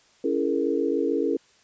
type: chord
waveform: sine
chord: A# half-diminished seventh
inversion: first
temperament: just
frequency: 279.7 / 335.6 / 419.5 / 466.2 Hz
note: C#4 / E4 / G#4 / A#4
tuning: +16 / +31 / +17 / 0 cents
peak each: -27 dBFS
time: 0.24-1.37 s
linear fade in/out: 5 ms
effects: white hiss -59 dBFS RMS until 1.63 s + resampled to 16000 Hz